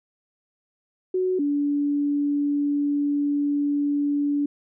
sine tone pair in turn, 370 / 288.3 Hz, F#4 / D4, 0 / -32 cents, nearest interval major third, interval 432 cents, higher first, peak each -20 dBFS, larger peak neither, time 1.14-1.39 / 1.39-4.46 s, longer second, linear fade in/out 5 ms, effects none

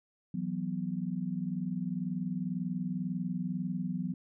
sine chord, E suspended second, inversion none, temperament equal, 164.81 / 185 / 246.9 Hz, E3 / F#3 / B3, 0 / 0 / 0 cents, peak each -37 / -34 / -38 dBFS, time 0.34-4.14 s, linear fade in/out 5 ms, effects none

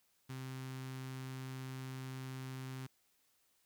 sawtooth tone with notch filter, 130.81 Hz, C3, in tune, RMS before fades -45 dBFS, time 0.29-2.87 s, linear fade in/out 10 ms, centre 580 Hz, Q 1.1, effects white hiss -75 dBFS RMS until 3.65 s

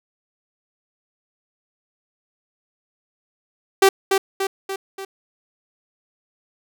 sawtooth tone with echo, 388.1 Hz, G4, 17 cents flat, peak -6 dBFS, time 3.82-3.89 s, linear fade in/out 5 ms, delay 290 ms, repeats 4, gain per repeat -5 dB, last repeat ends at 5.05 s, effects none

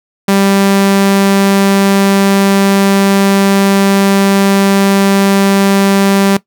sawtooth tone, 196.8 Hz, G3, 7 cents sharp, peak -3 dBFS, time 0.28-6.37 s, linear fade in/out 5 ms, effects noise-tail reverb RT60 0.1 s tail -18 dB re dry

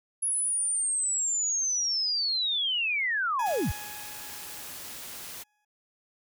sine linear sweep, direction down, 10548 to 32.36 Hz, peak -25 dBFS, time 0.22-3.72 s, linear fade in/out 10 ms
20% pulse tone with exponential decay, 838 Hz, G#5, 15 cents sharp, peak -29 dBFS, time 3.39-5.65 s, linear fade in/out 5 ms, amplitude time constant 490 ms
white noise, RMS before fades -41 dBFS, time 3.45-5.44 s, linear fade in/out 20 ms
effects none

